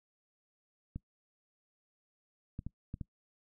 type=clicks; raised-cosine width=5 ms; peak=-27 dBFS; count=5; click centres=0.96 / 2.591 / 2.666 / 2.941 / 3.012 s; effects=noise-tail reverb RT60 0.1 s tail -23 dB re dry